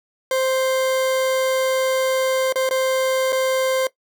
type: tone with dropouts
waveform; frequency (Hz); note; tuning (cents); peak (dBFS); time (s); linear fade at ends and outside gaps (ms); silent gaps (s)
40% pulse; 523.3; C5; 0; -17; 0.31-3.87; 2; 2.525-2.557 / 2.691-2.709 / 3.323-3.327
effects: noise-tail reverb RT60 0.1 s tail -18 dB re dry